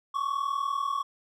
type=tone pair together; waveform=triangle; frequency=1096.7 / 1137 Hz; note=C#6 / C#6; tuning=-19 / +44 cents; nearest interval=minor second; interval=63 cents; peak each=-28 dBFS; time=0.14-1.03 s; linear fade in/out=10 ms; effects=none